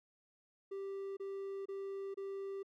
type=tone bursts; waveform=triangle; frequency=392 Hz; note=G4; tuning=in tune; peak=-38 dBFS; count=4; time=0.71-2.631 s; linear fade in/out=10 ms; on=460 ms; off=27 ms; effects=none